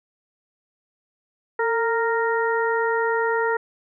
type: harmonic tone with a mistuned harmonic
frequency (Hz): 464.7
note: A#4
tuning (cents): -5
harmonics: 1 / 2 / 3 / 4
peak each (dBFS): -22 / -25 / -27 / -28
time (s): 1.59-3.57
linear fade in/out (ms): 5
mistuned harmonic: 1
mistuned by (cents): -48
effects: none